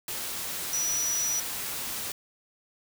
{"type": "tone in noise", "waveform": "sine", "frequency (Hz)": 5860, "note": "F#8", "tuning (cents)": -18, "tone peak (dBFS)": -26, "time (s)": [0.73, 1.4], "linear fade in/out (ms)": 2, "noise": "white", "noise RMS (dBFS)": -34, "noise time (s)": [0.08, 2.12], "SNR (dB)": 5, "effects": []}